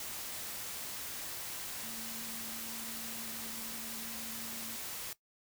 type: tone in noise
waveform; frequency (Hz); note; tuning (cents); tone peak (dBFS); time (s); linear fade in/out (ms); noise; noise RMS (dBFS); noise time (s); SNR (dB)
sine; 226.5; A#3; -50; -49; 1.83-4.76; 2; white; -42; 0-5.13; -10
effects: noise-tail reverb RT60 0.1 s tail -17 dB re dry